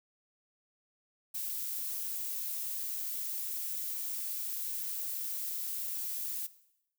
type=noise; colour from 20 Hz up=violet; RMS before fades=-37 dBFS; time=1.34-6.47 s; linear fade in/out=10 ms; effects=noise-tail reverb RT60 0.8 s tail -17 dB re dry